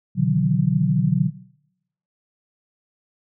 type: tone cluster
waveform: sine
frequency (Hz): 124.8 / 147.3 / 160.5 / 185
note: B2 / D3 / E3 / F#3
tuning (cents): +19 / +6 / -46 / 0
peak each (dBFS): -23 / -21 / -24 / -20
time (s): 0.15-1.31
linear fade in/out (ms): 50
effects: noise-tail reverb RT60 0.8 s tail -19 dB re dry